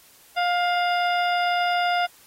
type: harmonic tone with a mistuned harmonic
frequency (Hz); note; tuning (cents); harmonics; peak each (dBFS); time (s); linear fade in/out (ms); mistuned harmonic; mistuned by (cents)
707; F5; +21; 1 / 2 / 3 / 4 / 5 / 7; -21 / -27 / -31 / -33 / -35 / -38; 0.36-2.07; 20; 3; -16
effects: white hiss -53 dBFS RMS until 2.26 s + AAC 48 kbps